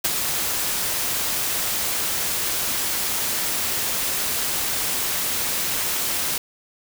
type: noise with ADSR envelope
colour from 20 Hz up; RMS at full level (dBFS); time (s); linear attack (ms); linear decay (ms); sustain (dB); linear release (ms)
white; -19; 0.04-6.38; 10; 32; -5; 3
effects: none